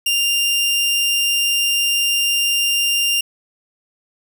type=tone; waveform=sawtooth; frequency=2794 Hz; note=F7; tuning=in tune; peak=-12 dBFS; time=0.06-3.21 s; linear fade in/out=5 ms; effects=none